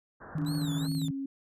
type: low-pass noise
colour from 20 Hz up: white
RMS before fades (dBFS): -47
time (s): 0.2-0.88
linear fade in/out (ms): 20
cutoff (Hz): 1700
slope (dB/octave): 96
type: tone with tremolo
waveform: sine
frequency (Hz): 156.4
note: D#3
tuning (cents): +9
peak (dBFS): -28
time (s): 0.35-1.11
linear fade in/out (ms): 5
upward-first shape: square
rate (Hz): 15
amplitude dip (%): 40
type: tone with pitch glide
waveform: sine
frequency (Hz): 289.1 to 272.9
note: D4 to C#4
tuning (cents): -27 to -27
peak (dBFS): -32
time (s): 0.38-1.26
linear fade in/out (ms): 5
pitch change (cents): -100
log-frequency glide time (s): 0.57-0.9
type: tone with vibrato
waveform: sawtooth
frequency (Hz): 3876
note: B7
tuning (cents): -33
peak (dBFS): -38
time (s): 0.46-1.08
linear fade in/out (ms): 5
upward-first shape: sine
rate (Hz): 2.7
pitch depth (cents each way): 210
effects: resampled to 32000 Hz